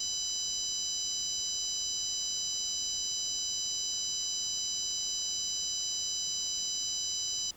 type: harmonic tone with a mistuned harmonic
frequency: 996 Hz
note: B5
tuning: 14 cents sharp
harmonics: 3 / 4 / 5 / 6 / 7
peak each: -41 / -40 / -37 / -36 / -38 dBFS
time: 0-7.51 s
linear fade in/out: 5 ms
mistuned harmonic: 7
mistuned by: +76 cents
effects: pink hiss -56 dBFS RMS until 7.56 s